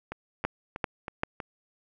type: two click trains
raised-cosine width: 0.5 ms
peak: -20 / -11 dBFS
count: 5 / 3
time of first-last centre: 0.12-1.402 / 0.45-1.234 s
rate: 3.12 / 2.55 Hz
effects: none